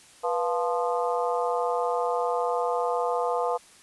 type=harmonic tone with a mistuned harmonic; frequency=174.61 Hz; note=F3; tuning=in tune; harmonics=3 / 4 / 5 / 6 / 7; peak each=-27 / -29 / -31 / -33 / -34 dBFS; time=0.23-3.58 s; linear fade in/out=20 ms; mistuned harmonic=3; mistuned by=-110 cents; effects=white hiss -53 dBFS RMS until 3.82 s + resampled to 24000 Hz